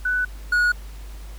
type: tone pair in turn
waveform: sine / triangle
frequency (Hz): 1491 / 1453.6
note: F#6 / F#6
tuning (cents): +13 / -31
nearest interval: unison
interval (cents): 44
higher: first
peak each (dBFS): -19 / -14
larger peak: second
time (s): 0.05-0.25 / 0.52-0.72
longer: neither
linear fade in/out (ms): 5
effects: added 50 Hz sine -34 dBFS peak until 1.38 s + pink hiss -48 dBFS RMS until 1.38 s